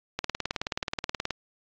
click train, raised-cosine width 0.2 ms, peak -11 dBFS, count 22, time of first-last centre 0.19-1.307 s, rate 18.8 Hz, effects low-pass 6000 Hz 12 dB/octave + AAC 64 kbps

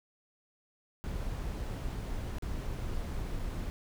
brown noise with dropouts, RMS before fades -36 dBFS, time 1.04-3.7 s, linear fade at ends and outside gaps 0 ms, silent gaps 2.384-2.423 / 3.39-3.395 s, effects none

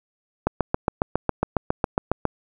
click train, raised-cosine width 1 ms, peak -5 dBFS, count 14, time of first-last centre 0.47-2.253 s, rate 7.29 Hz, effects none

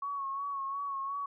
sine tone with vibrato, 1108.7 Hz, C#6, in tune, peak -33 dBFS, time 0.02-1.26 s, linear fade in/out 5 ms, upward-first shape sine, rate 2.8 Hz, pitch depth 39 cents each way, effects none

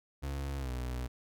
35% pulse tone with pitch glide, 69.3 to 62.1 Hz, C#2 to B1, 0 to +10 cents, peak -33 dBFS, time 0.22-1.08 s, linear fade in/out 20 ms, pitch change -190 cents, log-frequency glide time 0.57-0.71 s, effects none

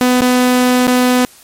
sawtooth tone with dropouts, 250 Hz, B3, 21 cents sharp, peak -5 dBFS, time 0.01-1.25 s, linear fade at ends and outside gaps 0 ms, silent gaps 0.208-0.219 / 0.87-0.877 s, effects white hiss -42 dBFS RMS until 1.43 s + MP3 64 kbps

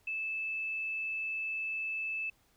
sine tone, 2624 Hz, E7, 9 cents flat, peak -33 dBFS, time 0.07-2.3 s, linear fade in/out 5 ms, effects pink hiss -69 dBFS RMS until 2.56 s

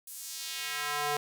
square tone with high-pass filter sweep, 146.83 Hz, D3, in tune, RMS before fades -35 dBFS, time 0.07-1.17 s, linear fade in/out 2 ms, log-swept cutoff 11000 to 570 Hz, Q 1.1, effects none

